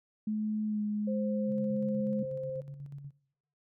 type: tone with pitch glide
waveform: sine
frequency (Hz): 214.1 to 209.6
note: A3 to G#3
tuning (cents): -47 to +16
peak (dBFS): -29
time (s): 0.27-2.23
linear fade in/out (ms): 5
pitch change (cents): -37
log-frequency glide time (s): 0.66-0.81
type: tone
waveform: sine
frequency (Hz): 523.3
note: C5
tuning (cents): 0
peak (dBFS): -34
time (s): 1.07-2.61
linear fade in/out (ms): 10
type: tone with tremolo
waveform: sine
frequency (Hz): 141.3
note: C#3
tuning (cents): +34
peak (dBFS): -39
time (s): 1.46-3.12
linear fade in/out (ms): 50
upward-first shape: square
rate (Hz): 8.2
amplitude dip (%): 45
effects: noise-tail reverb RT60 0.8 s tail -22 dB re dry